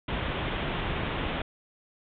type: low-pass noise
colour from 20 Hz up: pink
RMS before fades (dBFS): -31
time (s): 0.08-1.42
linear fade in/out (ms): 5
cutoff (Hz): 3600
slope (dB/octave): 96
effects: none